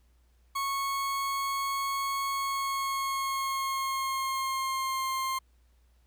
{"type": "tone with pitch glide", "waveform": "40% pulse", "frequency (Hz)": [1101, 1058], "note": ["C#6", "C6"], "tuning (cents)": [-12, 19], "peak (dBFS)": -28, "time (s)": [0.55, 5.39], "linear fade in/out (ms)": 10, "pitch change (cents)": -69, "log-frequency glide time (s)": [2.32, 5.08], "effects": ["added 60 Hz sine -61 dBFS peak until 6.06 s", "pink hiss -73 dBFS RMS until 6.06 s"]}